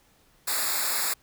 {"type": "noise with comb filter", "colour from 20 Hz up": "white", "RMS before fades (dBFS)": -27, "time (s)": [0.47, 1.14], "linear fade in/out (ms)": 10, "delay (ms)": 0.33, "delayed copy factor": -0.95, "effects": ["pink hiss -62 dBFS RMS until 1.22 s"]}